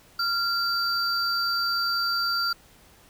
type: tone pair together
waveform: triangle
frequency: 1384 / 4655 Hz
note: F6 / D8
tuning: -16 / -16 cents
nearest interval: octave + major sixth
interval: 2100 cents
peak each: -24 / -25 dBFS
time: 0.19-2.53 s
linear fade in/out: 5 ms
effects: pink hiss -55 dBFS RMS until 3.09 s